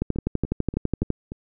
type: two click trains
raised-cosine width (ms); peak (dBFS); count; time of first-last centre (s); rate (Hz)
3; -20 / -9; 5 / 14; 0.16-1.319 / 0.02-1.103; 3.45 / 12
effects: none